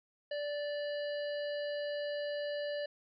harmonic tone with a mistuned harmonic, 584 Hz, D5, 10 cents flat, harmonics 1 / 3 / 5 / 7 / 8, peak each -35 / -45 / -49 / -52 / -53 dBFS, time 0.31-2.86 s, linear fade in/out 5 ms, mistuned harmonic 8, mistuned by +17 cents, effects none

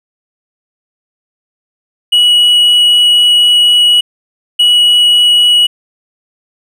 triangle tone bursts at uneven times, 2924 Hz, F#7, 21 cents flat, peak -3 dBFS, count 2, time 2.12-4.01 / 4.59-5.67 s, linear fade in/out 10 ms, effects none

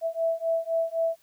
sine beating tone pair, 657 / 660.9 Hz, E5 / E5, -6 / +4 cents, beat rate 3.9 Hz, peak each -27 dBFS, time 0.01-1.17 s, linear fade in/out 50 ms, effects white hiss -63 dBFS RMS until 1.22 s

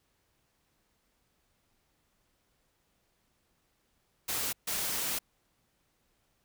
white noise bursts at uneven times, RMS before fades -33 dBFS, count 2, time 4.28-4.53 / 4.67-5.19 s, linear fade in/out 10 ms, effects pink hiss -74 dBFS RMS until 6.44 s

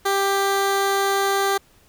15% pulse tone, 394.1 Hz, G4, 9 cents sharp, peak -12 dBFS, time 0.05-1.58 s, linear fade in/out 10 ms, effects pink hiss -56 dBFS RMS until 1.88 s

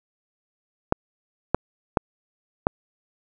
clicks, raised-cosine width 1 ms, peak -3 dBFS, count 4, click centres 0.924 / 1.546 / 1.972 / 2.669 s, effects none

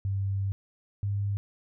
sine tone pair in turn, 98 / 100.7 Hz, G2 / G2, 0 / +47 cents, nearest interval unison, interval 47 cents, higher second, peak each -26 dBFS, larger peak neither, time 0.05-0.52 / 1.03-1.37 s, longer first, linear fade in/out 0 ms, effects none

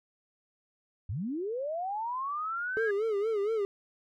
sine linear sweep, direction up, 77.78 to 1676 Hz, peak -31 dBFS, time 1.09-2.91 s, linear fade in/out 5 ms
triangle tone with vibrato, 424.1 Hz, G#4, 36 cents sharp, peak -25 dBFS, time 2.77-3.65 s, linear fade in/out 0 ms, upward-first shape sine, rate 4.3 Hz, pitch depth 120 cents each way
effects none

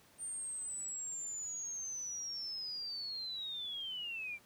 sine linear sweep, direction down, 8870 to 2320 Hz, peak -39 dBFS, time 0.18-4.39 s, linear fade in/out 50 ms, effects pink hiss -64 dBFS RMS until 4.45 s + high-pass 80 Hz 12 dB/octave

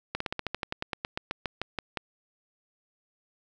slowing click train, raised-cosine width 0.3 ms, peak -14 dBFS, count 18, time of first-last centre 0.15-1.973 s, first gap 54 ms, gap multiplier 1.08, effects none

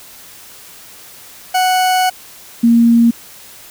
40% pulse / sine tone pair in turn, 740 / 233.1 Hz, F#5 / A#3, 0 / 0 cents, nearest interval octave + minor sixth, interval 2000 cents, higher first, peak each -10 / -6 dBFS, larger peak second, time 1.54-2.1 / 2.63-3.11 s, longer first, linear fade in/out 10 ms, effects white hiss -38 dBFS RMS until 3.7 s

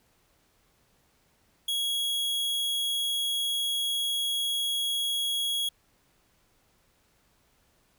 45% pulse tone, 3322 Hz, G#7, in tune, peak -26 dBFS, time 1.68-5.69 s, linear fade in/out 5 ms, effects pink hiss -67 dBFS RMS until 7.98 s

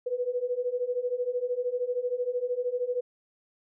sine beating tone pair, 485.7 / 498.7 Hz, B4 / B4, -29 / +17 cents, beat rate 13 Hz, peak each -31 / -29 dBFS, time 0.06-3.01 s, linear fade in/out 10 ms, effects none

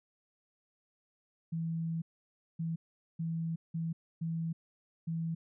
sine tone bursts at uneven times, 164.3 Hz, E3, 5 cents flat, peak -32 dBFS, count 6, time 1.52-2.02 / 2.59-2.76 / 3.19-3.56 / 3.74-3.93 / 4.21-4.53 / 5.07-5.35 s, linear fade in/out 10 ms, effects none

